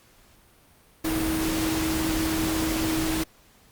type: tone in noise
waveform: sine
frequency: 319.5 Hz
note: D#4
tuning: 46 cents sharp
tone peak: -25 dBFS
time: 1.04-3.24 s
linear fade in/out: 10 ms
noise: pink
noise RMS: -29 dBFS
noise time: 1.04-3.24 s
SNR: +1 dB
effects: pink hiss -57 dBFS RMS until 3.71 s + Opus 48 kbps